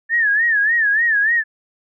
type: tone with vibrato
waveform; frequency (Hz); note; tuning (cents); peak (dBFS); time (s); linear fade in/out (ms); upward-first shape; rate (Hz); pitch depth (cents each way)
sine; 1760; A6; 0; -13; 0.09-1.44; 50; sine; 3.4; 130
effects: none